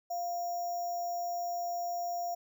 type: tone with sample-and-hold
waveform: sine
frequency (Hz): 698.5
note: F5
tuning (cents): 0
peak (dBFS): -32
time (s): 0.1-2.35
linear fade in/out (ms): 10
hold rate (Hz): 6300
effects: none